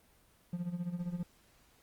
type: tone with tremolo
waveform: triangle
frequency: 175.2 Hz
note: F3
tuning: 6 cents sharp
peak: -30 dBFS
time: 0.53-1.23 s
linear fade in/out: 2 ms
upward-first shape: sine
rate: 15 Hz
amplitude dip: 75%
effects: pink hiss -66 dBFS RMS until 1.82 s + Opus 24 kbps